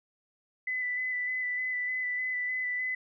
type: tone with vibrato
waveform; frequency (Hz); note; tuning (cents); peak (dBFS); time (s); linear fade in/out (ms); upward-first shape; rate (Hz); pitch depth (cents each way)
sine; 2000; B6; +21; -29; 0.67-2.95; 5; square; 3.3; 14
effects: none